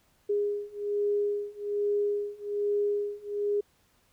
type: beating tone pair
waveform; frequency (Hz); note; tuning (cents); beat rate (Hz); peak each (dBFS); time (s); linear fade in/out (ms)
sine; 410 / 411.2; G#4 / G#4; -22 / -17; 1.2; -30 / -29; 0.29-3.61; 10
effects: pink hiss -67 dBFS RMS until 4.12 s